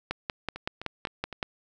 two click trains, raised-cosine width 0.3 ms, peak -13 / -22 dBFS, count 8 / 4, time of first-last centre 0.11-1.428 / 0.56-1.327 s, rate 5.31 / 3.91 Hz, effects none

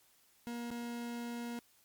40% pulse tone with dropouts, 237.2 Hz, A#3, 30 cents sharp, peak -38 dBFS, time 0.47-1.59 s, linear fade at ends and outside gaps 0 ms, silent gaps 0.704-0.712 s, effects white hiss -68 dBFS RMS until 1.84 s + MP3 96 kbps

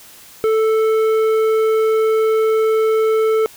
sine tone with tanh clipping, 440 Hz, A4, in tune, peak -14 dBFS, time 0.44-3.46 s, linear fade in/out 0 ms, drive 10 dB, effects white hiss -42 dBFS RMS until 3.56 s

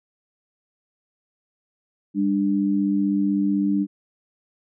sine tone pair together, 199.7 / 295.6 Hz, G3 / D4, +32 / +11 cents, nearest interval perfect fifth, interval 679 cents, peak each -21 dBFS, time 2.14-3.87 s, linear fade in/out 50 ms, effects none

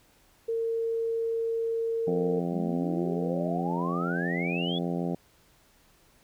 sine tone, 456.3 Hz, A#4, 37 cents flat, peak -26 dBFS, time 0.48-2.4 s, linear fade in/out 10 ms
harmonic tone, 86.5 Hz, F2, 16 cents flat, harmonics 2 / 3 / 4 / 5 / 6 / 7 / 8 / 9, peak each -30 / -34 / -36 / -38 / -40 / -41 / -42 / -43 dBFS, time 2.07-5.15 s, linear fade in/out 5 ms
sine exponential sweep, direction up, 184.4 to 3482 Hz, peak -32 dBFS, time 2.52-4.79 s, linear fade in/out 10 ms
effects pink hiss -62 dBFS RMS until 6.23 s

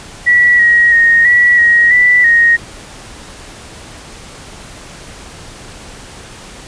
sine tone with pitch steps, 1942 / 1897 / 1861 / 1939 / 1891 / 1971 / 1870 Hz, B6 / A#6 / A#6 / B6 / A#6 / B6 / A#6, -30 / +30 / -3 / -32 / +24 / -4 / +5 cents, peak -5 dBFS, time 0.26-2.57 s, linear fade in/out 20 ms, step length 330 ms, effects pink hiss -33 dBFS RMS until 6.67 s + resampled to 22050 Hz

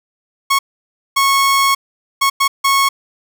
sawtooth tone bursts at uneven times, 1099 Hz, C#6, 15 cents flat, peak -7 dBFS, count 5, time 0.5-0.59 / 1.16-1.75 / 2.21-2.3 / 2.4-2.48 / 2.64-2.89 s, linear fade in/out 10 ms, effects none

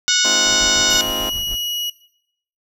harmonic tone, 734 Hz, F#5, 14 cents flat, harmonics 2 / 3 / 4 / 5 / 6 / 7 / 8 / 9 / 10, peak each -22 / -26 / -21 / -20 / -25 / -22 / -20 / -29 / -26 dBFS, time 0.08-1.01 s, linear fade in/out 0 ms
15% pulse chord, F minor seventh, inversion first, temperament just, 209.5 / 261.9 / 314.3 / 349.2 Hz, Ab3 / C4 / Eb4 / F4, +15 / +2 / +18 / 0 cents, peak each -25 / -23 / -25 / -24 dBFS, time 0.24-1.3 s, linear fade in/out 10 ms
brown noise with tremolo, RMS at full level -30 dBFS, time 0.46-1.56 s, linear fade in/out 5 ms, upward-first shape triangle, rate 6.8 Hz, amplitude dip 90%
35% pulse tone, 2910 Hz, F#7, 29 cents flat, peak -20 dBFS, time 0.9-1.9 s, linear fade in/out 5 ms
effects noise-tail reverb RT60 0.7 s tail -18 dB re dry

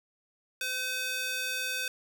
square tone with high-pass filter, 511 Hz, C5, 41 cents flat, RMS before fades -33 dBFS, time 0.61-1.88 s, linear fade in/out 2 ms, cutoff 2000 Hz, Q 1.2, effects 9-bit

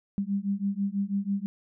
sine beating tone pair, 196 / 202.1 Hz, G3 / G#3, 0 / -47 cents, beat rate 6.1 Hz, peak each -29 dBFS, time 0.18-1.46 s, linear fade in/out 0 ms, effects none

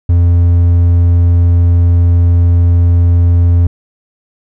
triangle tone, 86.5 Hz, F2, 16 cents flat, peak -3 dBFS, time 0.09-3.67 s, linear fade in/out 5 ms, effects none

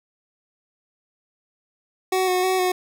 25% pulse tone with vibrato, 370 Hz, F#4, in tune, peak -15 dBFS, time 2.12-2.72 s, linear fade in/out 5 ms, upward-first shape square, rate 3.2 Hz, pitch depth 20 cents each way, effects none

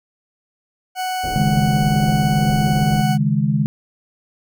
40% pulse tone, 742 Hz, F#5, 5 cents sharp, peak -20 dBFS, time 0.95-3.18 s, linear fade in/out 50 ms
pink low-pass noise, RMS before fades -28 dBFS, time 1.23-3.02 s, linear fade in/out 10 ms, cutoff 580 Hz, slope 24 dB/octave
sine chord, C# suspended second, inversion none, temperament equal with one note detuned, 138.59 / 156.37 / 207.7 Hz, C#3 / D#3 / G#3, 0 / +9 / 0 cents, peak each -19 dBFS, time 1.36-3.66 s, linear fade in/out 0 ms
effects none

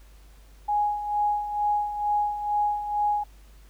sine tone with tremolo, 830.6 Hz, G#5, in tune, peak -20 dBFS, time 0.68-3.24 s, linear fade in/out 10 ms, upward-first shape sine, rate 2.2 Hz, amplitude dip 65%, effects added 50 Hz sine -48 dBFS peak until 3.69 s + pink hiss -59 dBFS RMS until 3.69 s

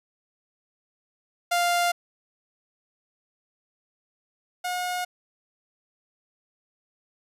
sawtooth tone pair in turn, 698.5 / 721 Hz, F5 / F#5, 0 / -45 cents, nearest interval minor second, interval 55 cents, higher second, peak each -17 / -23 dBFS, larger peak first, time 1.51-1.92 / 4.64-5.05 s, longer neither, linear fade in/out 10 ms, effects resampled to 32000 Hz

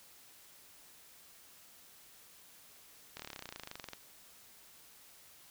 slowing click train, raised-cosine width 0.2 ms, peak -26 dBFS, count 23, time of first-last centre 3.17-3.933 s, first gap 25 ms, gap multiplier 1.03, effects white hiss -59 dBFS RMS until 5.5 s

